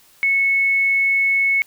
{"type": "tone", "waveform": "sine", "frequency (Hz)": 2201, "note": "C#7", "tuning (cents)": -13, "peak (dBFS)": -14, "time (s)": [0.23, 1.62], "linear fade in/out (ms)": 0, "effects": ["white hiss -52 dBFS RMS until 1.66 s"]}